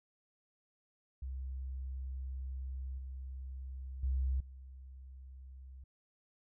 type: tone with level steps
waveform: sine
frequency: 65.5 Hz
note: C2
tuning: 2 cents sharp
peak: -38 / -41 / -30 / -48 dBFS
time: 1.22-5.84 s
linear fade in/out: 5 ms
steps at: 2.98 / 4.03 / 4.4 s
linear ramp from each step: 5 ms
effects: none